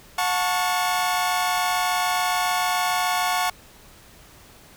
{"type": "chord", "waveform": "sawtooth", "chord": "F# minor", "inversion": "none", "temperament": "equal with one note detuned", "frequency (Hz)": [723.5, 880, 1108.7], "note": ["F#5", "A5", "C#6"], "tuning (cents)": [-39, 0, 0], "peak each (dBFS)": [-20, -23, -22], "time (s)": [0.18, 3.5], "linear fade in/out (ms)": 5, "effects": ["pink hiss -49 dBFS RMS until 4.76 s"]}